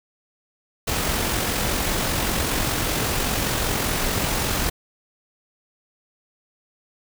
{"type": "noise with amplitude modulation", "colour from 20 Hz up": "pink", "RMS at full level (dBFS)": -22, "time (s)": [0.87, 4.7], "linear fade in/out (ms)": 10, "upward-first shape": "sine", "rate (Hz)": 45.1, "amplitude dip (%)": 30, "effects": []}